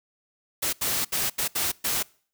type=noise bursts at uneven times; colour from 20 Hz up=white; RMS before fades=-26 dBFS; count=6; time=0.62-0.73 / 0.81-1.05 / 1.12-1.3 / 1.38-1.48 / 1.55-1.72 / 1.84-2.03 s; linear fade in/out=10 ms; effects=noise-tail reverb RT60 0.5 s tail -25 dB re dry